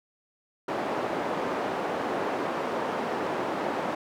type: band-pass noise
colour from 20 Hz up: white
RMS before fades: -30 dBFS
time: 0.68-3.95 s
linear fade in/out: 5 ms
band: 250 to 810 Hz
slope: 12 dB/octave
effects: none